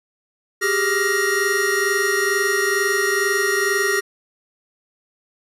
square tone cluster, 388.5 / 410.7 / 1395 / 1878 Hz, G4 / G#4 / F6 / A#6, -16 / -19 / -2 / +12 cents, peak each -24 / -25 / -27 / -21 dBFS, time 0.61-4.01 s, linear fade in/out 20 ms, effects resampled to 32000 Hz

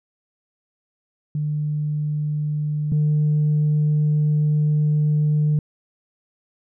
sine tone pair in turn, 150 / 150.63 Hz, D3 / D3, +37 / +44 cents, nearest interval unison, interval 7 cents, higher second, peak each -20 / -14 dBFS, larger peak second, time 1.35-2.92 / 2.92-5.59 s, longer second, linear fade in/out 2 ms, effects tanh soft clip ceiling -13 dBFS

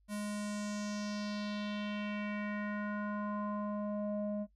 square tone with low-pass filter sweep, 207.7 Hz, G#3, in tune, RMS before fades -38 dBFS, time 0.08-4.47 s, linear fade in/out 50 ms, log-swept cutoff 11000 to 520 Hz, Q 2.8, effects noise-tail reverb RT60 0.1 s tail -17 dB re dry + added 50 Hz sine -66 dBFS peak until 4.55 s

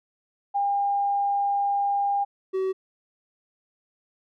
sine / triangle tone pair in turn, 804 / 379.4 Hz, G5 / F#4, +44 / +43 cents, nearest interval octave + minor second, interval 1301 cents, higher first, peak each -21 dBFS, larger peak neither, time 0.54-2.25 / 2.53-2.73 s, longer first, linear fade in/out 20 ms, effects none

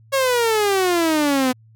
sawtooth exponential sweep, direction down, 554 to 250 Hz, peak -12 dBFS, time 0.12-1.53 s, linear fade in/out 20 ms, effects added 111 Hz sine -47 dBFS peak until 1.75 s

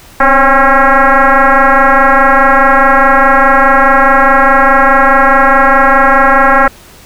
sine tone with frequency modulation, 283.4 Hz, C#4, 38 cents sharp, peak -3 dBFS, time 0.2-6.68 s, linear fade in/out 5 ms, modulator 271 Hz, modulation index 5.8, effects pink hiss -37 dBFS RMS until 7.05 s

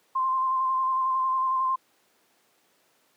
sine tone with vibrato, 1046.5 Hz, C6, in tune, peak -22 dBFS, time 0.15-1.76 s, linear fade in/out 10 ms, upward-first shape square, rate 11 Hz, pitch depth 17 cents each way, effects pink hiss -65 dBFS RMS until 3.16 s + high-pass 300 Hz 12 dB/octave

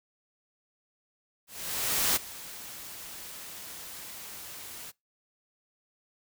white noise with ADSR envelope, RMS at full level -25 dBFS, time 1.47-4.92 s, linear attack 690 ms, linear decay 17 ms, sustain -18 dB, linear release 27 ms, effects noise-tail reverb RT60 0.2 s tail -24 dB re dry

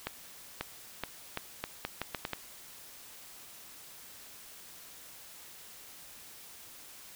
accelerating click train, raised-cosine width 0.3 ms, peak -17 dBFS, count 10, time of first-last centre 0.07-2.333 s, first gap 540 ms, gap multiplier 0.79, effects white hiss -51 dBFS RMS until 7.15 s

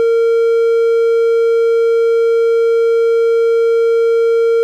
triangle tone, 460 Hz, A#4, 23 cents flat, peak -7 dBFS, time 0-4.63 s, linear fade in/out 0 ms, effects none

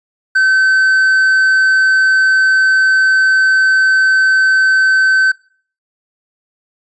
triangle tone, 1536 Hz, G6, 36 cents flat, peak -6 dBFS, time 0.35-5.32 s, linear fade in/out 10 ms, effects noise-tail reverb RT60 0.5 s tail -23 dB re dry + resampled to 22050 Hz

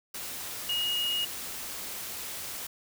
sine tone in noise, 2873 Hz, F7, 48 cents sharp, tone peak -27 dBFS, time 0.69-1.25 s, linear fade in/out 5 ms, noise white, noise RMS -38 dBFS, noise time 0.14-2.67 s, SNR +8 dB, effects none

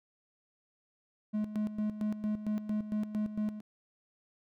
triangle tone with tremolo, 212.2 Hz, G#3, 38 cents sharp, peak -27 dBFS, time 1.33-3.61 s, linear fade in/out 20 ms, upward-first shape square, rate 4.4 Hz, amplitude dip 70%, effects none

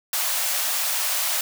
white high-pass noise, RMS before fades -24 dBFS, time 0.13-1.41 s, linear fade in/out 2 ms, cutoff 560 Hz, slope 48 dB/octave, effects none

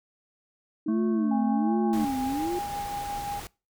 sine tone with vibrato, 303 Hz, D#4, 46 cents flat, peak -27 dBFS, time 0.86-2.59 s, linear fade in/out 5 ms, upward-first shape sine, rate 1.3 Hz, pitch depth 280 cents each way
harmonic tone, 220 Hz, A3, in tune, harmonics 1 / 3 / 5 / 7, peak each -24 / -43 / -44 / -53 dBFS, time 0.88-2.05 s, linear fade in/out 5 ms
sine tone with tremolo, 814 Hz, G#5, 35 cents flat, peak -29 dBFS, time 1.31-3.4 s, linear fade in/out 5 ms, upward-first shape sine, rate 5.6 Hz, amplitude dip 30%
pink noise, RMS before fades -40 dBFS, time 1.93-3.47 s, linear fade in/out 0 ms
effects noise-tail reverb RT60 0.3 s tail -24 dB re dry

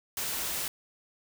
white noise, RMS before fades -33 dBFS, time 0.17-0.68 s, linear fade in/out 2 ms, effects none

